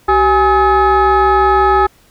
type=tone with frequency modulation; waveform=sine; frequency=830.6 Hz; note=G#5; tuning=in tune; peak=-6 dBFS; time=0.08-1.87 s; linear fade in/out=10 ms; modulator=447 Hz; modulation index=1.3; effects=tanh soft clip ceiling -5 dBFS + pink hiss -50 dBFS RMS until 2.1 s